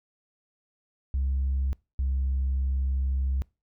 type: tone pair in turn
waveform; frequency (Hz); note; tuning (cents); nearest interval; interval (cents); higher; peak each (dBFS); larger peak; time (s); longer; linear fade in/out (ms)
sine; 67.1 / 66.52; C2 / C2; +44 / +29; unison; 15; first; -22; neither; 1.14-1.73 / 1.99-3.42; second; 0
effects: noise-tail reverb RT60 0.3 s tail -26 dB re dry + tanh soft clip ceiling -21 dBFS